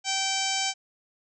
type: harmonic tone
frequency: 775 Hz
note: G5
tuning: 20 cents flat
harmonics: 1 / 2 / 3 / 4 / 5 / 6 / 7 / 8 / 9 / 10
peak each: -32 / -38 / -33 / -32 / -38 / -35 / -34 / -34 / -35 / -37 dBFS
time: 0.04-0.74 s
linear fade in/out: 50 ms
effects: none